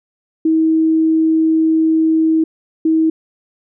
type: tone pair in turn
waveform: sine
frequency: 320 / 320 Hz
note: D#4 / D#4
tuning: +49 / +49 cents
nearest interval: unison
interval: 0 cents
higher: neither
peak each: -10 dBFS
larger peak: neither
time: 0.45-2.44 / 2.85-3.1 s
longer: first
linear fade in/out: 5 ms
effects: none